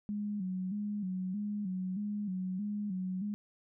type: tone with vibrato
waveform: sine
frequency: 196 Hz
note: G3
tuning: in tune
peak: -33 dBFS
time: 0.09-3.34 s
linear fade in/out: 0 ms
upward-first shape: square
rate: 1.6 Hz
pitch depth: 96 cents each way
effects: none